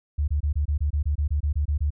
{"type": "tone bursts", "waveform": "sine", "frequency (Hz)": 73.42, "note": "D2", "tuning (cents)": 0, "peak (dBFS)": -20, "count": 14, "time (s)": [0.18, 1.905], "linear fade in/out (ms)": 10, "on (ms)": 100, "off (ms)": 25, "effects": []}